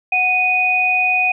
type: tone pair together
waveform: sine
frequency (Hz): 736 / 2483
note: F#5 / D#7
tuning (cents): -9 / -4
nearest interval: octave + major sixth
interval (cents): 2105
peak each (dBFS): -20 / -14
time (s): 0.12-1.32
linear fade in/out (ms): 5
effects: none